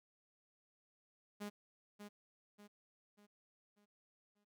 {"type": "tone with echo", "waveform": "sawtooth", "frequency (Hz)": 206.3, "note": "G#3", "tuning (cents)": -11, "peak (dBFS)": -39, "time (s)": [1.4, 1.5], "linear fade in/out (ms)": 20, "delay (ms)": 590, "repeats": 5, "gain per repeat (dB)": -7, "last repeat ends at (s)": 4.45, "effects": []}